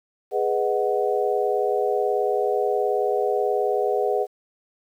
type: chord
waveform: sine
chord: G# minor seventh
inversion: none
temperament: equal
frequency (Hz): 415.3 / 493.9 / 622.3 / 740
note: G#4 / B4 / D#5 / F#5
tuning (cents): 0 / 0 / 0 / 0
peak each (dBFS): -23 / -25 / -28 / -26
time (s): 0.31-4.27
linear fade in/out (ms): 50
effects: 9-bit